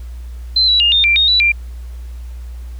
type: tone with pitch steps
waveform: sine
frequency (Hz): 4081 / 3924 / 2829 / 3645 / 2362 / 3714 / 3948 / 2376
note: C8 / B7 / F7 / A#7 / D7 / A#7 / B7 / D7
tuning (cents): -44 / -12 / +22 / -40 / +9 / -7 / -1 / +20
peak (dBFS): -9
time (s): 0.56-1.52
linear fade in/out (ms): 5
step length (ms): 120
effects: added 60 Hz sine -26 dBFS peak until 2.79 s + pink hiss -49 dBFS RMS until 2.79 s